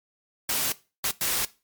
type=noise bursts at uneven times; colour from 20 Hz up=white; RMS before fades=-26 dBFS; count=3; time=0.49-0.72 / 1.04-1.11 / 1.21-1.45 s; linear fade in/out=2 ms; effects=noise-tail reverb RT60 0.3 s tail -19 dB re dry + MP3 96 kbps